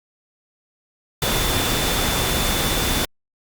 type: tone in noise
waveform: sine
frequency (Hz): 3522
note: A7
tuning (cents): +1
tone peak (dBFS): -28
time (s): 1.22-3.05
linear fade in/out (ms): 2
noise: pink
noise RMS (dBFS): -21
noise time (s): 1.22-3.05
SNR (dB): -10
effects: Opus 48 kbps